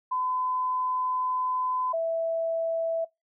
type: tone pair in turn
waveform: sine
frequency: 1014 / 658.3 Hz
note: B5 / E5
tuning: +45 / -3 cents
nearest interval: perfect fifth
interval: 748 cents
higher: first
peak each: -25 / -24 dBFS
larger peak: second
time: 0.11-1.93 / 1.93-3.05 s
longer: first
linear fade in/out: 10 ms
effects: noise-tail reverb RT60 0.2 s tail -24 dB re dry